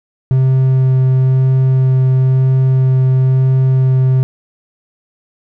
triangle tone with vibrato, 130.81 Hz, C3, in tune, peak -6 dBFS, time 0.31-4.23 s, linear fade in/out 0 ms, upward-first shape sine, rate 1 Hz, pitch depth 8 cents each way, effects none

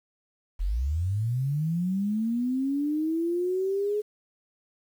sine linear sweep, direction up, 38.89 to 423.7 Hz, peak -24 dBFS, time 0.59-4.02 s, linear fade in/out 20 ms, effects 9-bit

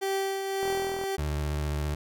30% pulse tone with tremolo, 388.8 Hz, G4, 14 cents flat, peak -23 dBFS, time 0.01-1.17 s, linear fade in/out 20 ms, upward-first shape triangle, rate 1.8 Hz, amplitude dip 45%
click train, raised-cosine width 1 ms, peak -24 dBFS, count 18, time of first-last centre 0.63-1.038 s, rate 41.7 Hz
30% pulse tone with vibrato, 74.3 Hz, D2, 21 cents sharp, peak -25 dBFS, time 1.18-1.95 s, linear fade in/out 5 ms, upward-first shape triangle, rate 15 Hz, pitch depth 31 cents each way
effects none

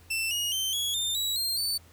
sawtooth tone with pitch steps, 2672 / 2880 / 3105 / 3347 / 3608 / 3890 / 4193 / 4520 Hz, E7 / F#7 / G7 / G#7 / A7 / B7 / C8 / C#8, +23 / -47 / -17 / +13 / +43 / -27 / +3 / +33 cents, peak -24 dBFS, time 0.1-1.78 s, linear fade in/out 10 ms, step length 210 ms, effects added 84 Hz sine -53 dBFS peak until 1.92 s + pink hiss -58 dBFS RMS until 1.92 s

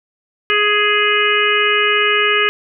harmonic tone, 417.1 Hz, G#4, 7 cents sharp, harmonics 1 / 3 / 4 / 5 / 6 / 7, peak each -19 / -19 / -19 / -19 / -19 / -19 dBFS, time 0.5-2.49 s, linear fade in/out 0 ms, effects none

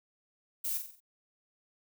violet noise with echo, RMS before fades -34 dBFS, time 0.64-0.78 s, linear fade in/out 10 ms, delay 45 ms, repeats 5, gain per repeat -6 dB, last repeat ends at 1.005 s, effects none

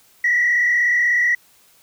sine tone with frequency modulation, 1936 Hz, B6, 35 cents flat, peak -13 dBFS, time 0.24-1.35 s, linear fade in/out 5 ms, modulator 36.3 Hz, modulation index 1.5, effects tanh soft clip ceiling -10 dBFS + white hiss -54 dBFS RMS until 1.82 s

